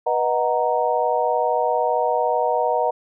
sine chord, B major seventh, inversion none, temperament equal with one note detuned, 489.3 / 622.3 / 740 / 932.3 Hz, B4 / D#5 / F#5 / A#5, -16 / 0 / 0 / 0 cents, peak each -23 dBFS, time 0.06-2.91 s, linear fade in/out 10 ms, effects none

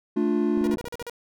triangle chord, D minor, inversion second, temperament just, 220.2 / 293.7 / 352.4 Hz, A3 / D4 / F4, +2 / 0 / +16 cents, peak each -23 / -23 / -23 dBFS, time 0.16-0.76 s, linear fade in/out 10 ms
clicks, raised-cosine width 2 ms, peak -24 dBFS, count 11, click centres 0.575 / 0.613 / 0.659 / 0.697 / 0.738 / 0.772 / 0.809 / 0.843 / 0.875 / 0.943 / 1.017 s
sawtooth tone bursts, 478.4 Hz, A#4, 45 cents sharp, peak -29 dBFS, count 7, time 0.64-1.097 s, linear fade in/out 0 ms, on 31 ms, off 40 ms
effects none

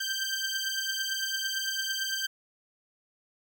15% pulse beating tone pair, 1563 / 1571.9 Hz, G6 / G6, -6 / +4 cents, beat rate 8.9 Hz, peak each -26 dBFS, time 0-2.27 s, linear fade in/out 10 ms, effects none

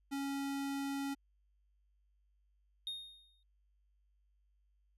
square tone, 277.2 Hz, C#4, in tune, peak -37 dBFS, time 0.11-1.15 s, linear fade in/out 20 ms
triangle tone with exponential decay, 3700 Hz, A#7, 14 cents flat, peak -35 dBFS, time 2.87-3.43 s, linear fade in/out 1 ms, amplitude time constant 120 ms
effects added 50 Hz sine -70 dBFS peak until 4.97 s + resampled to 32000 Hz

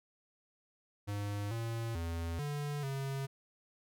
square tone with pitch steps, 102.2 / 114.9 / 83.6 / 145.8 / 136.3 Hz, G#2 / A#2 / E2 / D3 / C#3, -27 / -25 / +25 / -12 / -29 cents, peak -36 dBFS, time 1.07-3.27 s, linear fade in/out 20 ms, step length 440 ms, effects none

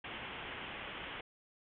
white low-pass noise, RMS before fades -45 dBFS, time 0.04-1.21 s, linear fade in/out 5 ms, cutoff 3300 Hz, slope 96 dB/octave, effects none

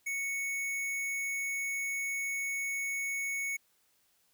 square tone, 2217 Hz, C#7, in tune, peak -33 dBFS, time 0.06-3.57 s, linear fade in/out 10 ms, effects white hiss -71 dBFS RMS until 4.33 s

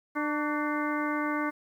harmonic tone with a mistuned harmonic, 298.7 Hz, D4, 29 cents sharp, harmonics 1 / 2 / 3 / 4 / 5 / 6 / 7, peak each -30 / -37 / -37 / -34 / -36 / -42 / -38 dBFS, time 0.15-1.51 s, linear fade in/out 20 ms, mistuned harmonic 4, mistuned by -62 cents, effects 10-bit

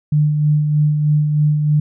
sine tone with tremolo, 150 Hz, D3, 37 cents sharp, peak -10 dBFS, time 0.12-1.8 s, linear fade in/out 5 ms, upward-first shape sine, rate 3.2 Hz, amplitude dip 40%, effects none

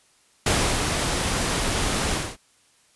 pink noise with ADSR envelope, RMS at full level -20 dBFS, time 0.46-2.37 s, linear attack 5 ms, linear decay 330 ms, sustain -4 dB, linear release 240 ms, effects white hiss -60 dBFS RMS until 2.95 s + resampled to 24000 Hz

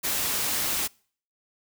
white noise, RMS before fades -27 dBFS, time 0.03-0.88 s, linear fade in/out 20 ms, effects noise-tail reverb RT60 0.5 s tail -26 dB re dry

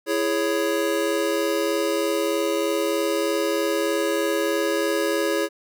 square chord, C# minor, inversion first, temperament just, 332.6 / 415.8 / 554.4 Hz, E4 / G#4 / C#5, +16 / +2 / 0 cents, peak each -26 dBFS, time 0.06-5.49 s, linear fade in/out 50 ms, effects none

